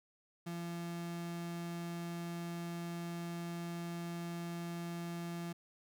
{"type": "tone", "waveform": "35% pulse", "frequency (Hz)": 170.8, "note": "F3", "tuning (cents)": -38, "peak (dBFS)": -38, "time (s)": [0.46, 5.53], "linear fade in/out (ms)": 10, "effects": []}